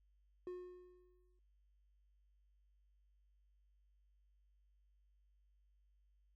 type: tone with exponential decay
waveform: triangle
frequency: 361 Hz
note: F#4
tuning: 43 cents flat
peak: -40 dBFS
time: 0.47-1.39 s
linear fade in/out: 1 ms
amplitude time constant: 200 ms
effects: noise-tail reverb RT60 0.2 s tail -26 dB re dry + added 50 Hz sine -70 dBFS peak until 6.35 s